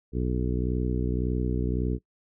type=harmonic tone; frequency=61.8 Hz; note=B1; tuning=2 cents sharp; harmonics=1 / 2 / 3 / 4 / 5 / 6 / 7; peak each=-28 / -31 / -33 / -34 / -35 / -36 / -36 dBFS; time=0.12-1.99 s; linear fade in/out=50 ms; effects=noise-tail reverb RT60 0.1 s tail -21 dB re dry